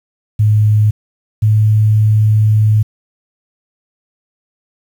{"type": "tone pair in turn", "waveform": "sine", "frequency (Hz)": [106.4, 107.57], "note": ["G#2", "A2"], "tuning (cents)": [42, -39], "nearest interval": "unison", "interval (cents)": 19, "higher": "second", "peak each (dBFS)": -7, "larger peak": "neither", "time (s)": [[0.39, 0.91], [1.42, 2.83]], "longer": "second", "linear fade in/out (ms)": 10, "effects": ["7-bit"]}